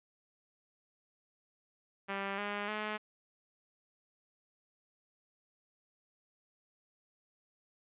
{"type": "tone with pitch steps", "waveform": "5% pulse", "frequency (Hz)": [197, 204.8, 212.9], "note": ["G3", "G#3", "G#3"], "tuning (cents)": [9, -24, 43], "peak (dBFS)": -24, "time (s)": [2.08, 2.98], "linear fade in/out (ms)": 20, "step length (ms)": 300, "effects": ["resampled to 8000 Hz"]}